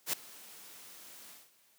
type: noise with ADSR envelope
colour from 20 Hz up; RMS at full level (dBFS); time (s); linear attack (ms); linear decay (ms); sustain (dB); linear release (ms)
white; -30; 0.06-1.51; 72; 3; -22; 200
effects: white hiss -67 dBFS RMS until 1.78 s + high-pass 150 Hz 12 dB/octave